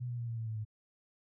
sine tone with pitch steps, 123.47 / 120.72 / 118.03 / 115.4 / 112.83 / 110.32 / 107.86 Hz, B2 / B2 / A#2 / A#2 / A2 / A2 / A2, 0 / -39 / +22 / -17 / +44 / +5 / -34 cents, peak -35 dBFS, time 0-0.651 s, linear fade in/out 20 ms, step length 93 ms, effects none

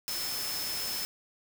sine tone in noise, 5250 Hz, E8, 8 cents flat, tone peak -35 dBFS, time 0.08-1.05 s, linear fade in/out 0 ms, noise white, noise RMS -36 dBFS, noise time 0.08-1.05 s, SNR -2 dB, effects none

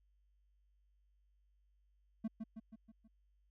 triangle tone with echo, 221.5 Hz, A3, 12 cents sharp, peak -33 dBFS, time 2.24-2.28 s, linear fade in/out 10 ms, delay 160 ms, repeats 5, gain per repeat -5 dB, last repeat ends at 3.08 s, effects added 50 Hz sine -70 dBFS peak until 3.5 s

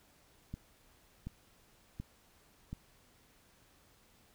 click train, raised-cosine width 5 ms, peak -28 dBFS, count 4, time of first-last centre 0.54-2.73 s, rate 1.37 Hz, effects pink hiss -66 dBFS RMS until 4.34 s

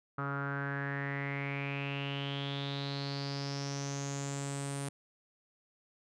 sawtooth tone with low-pass filter sweep, 140 Hz, C#3, 18 cents sharp, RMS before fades -37 dBFS, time 0.18-4.89 s, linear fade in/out 5 ms, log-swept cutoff 1300 to 9300 Hz, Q 7.5, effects none

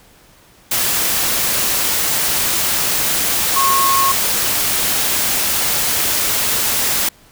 sine tone in noise, 1088 Hz, C#6, 33 cents flat, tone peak -13 dBFS, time 3.56-4.12 s, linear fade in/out 5 ms, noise white, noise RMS -17 dBFS, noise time 0.71-7.09 s, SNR +1 dB, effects pink hiss -48 dBFS RMS until 7.31 s

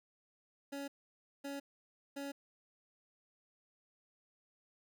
25% pulse tone bursts, 280 Hz, C#4, 18 cents sharp, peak -37 dBFS, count 3, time 0.72-2.32 s, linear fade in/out 10 ms, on 160 ms, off 560 ms, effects none

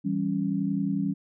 sine chord, C# diminished, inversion first, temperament equal, 164.81 / 196 / 277.2 Hz, E3 / G3 / C#4, 0 / 0 / 0 cents, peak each -31 / -27 / -29 dBFS, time 0.04-1.14 s, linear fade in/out 20 ms, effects none

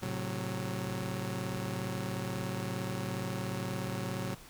sawtooth chord, F# diminished, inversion first, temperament just, 111 / 133.2 / 185 Hz, A2 / C3 / F#3, +16 / +31 / 0 cents, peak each -35 / -35 / -34 dBFS, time 0.02-4.35 s, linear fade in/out 10 ms, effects pink hiss -53 dBFS RMS until 4.49 s

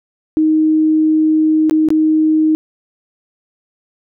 sine tone with dropouts, 312.5 Hz, D#4, 8 cents sharp, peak -9 dBFS, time 0.37-2.55 s, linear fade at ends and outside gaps 0 ms, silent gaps 1.697-1.71 / 1.887-1.904 s, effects none

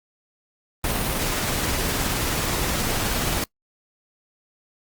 pink noise with tremolo, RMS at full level -23 dBFS, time 0.84-3.44 s, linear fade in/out 2 ms, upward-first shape triangle, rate 19 Hz, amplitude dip 25%, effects noise-tail reverb RT60 0.1 s tail -25 dB re dry + Opus 32 kbps

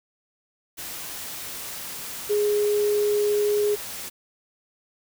sine tone in noise, 415.3 Hz, G#4, in tune, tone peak -19 dBFS, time 2.29-3.76 s, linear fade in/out 20 ms, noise white, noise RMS -35 dBFS, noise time 0.77-4.1 s, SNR +13 dB, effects none

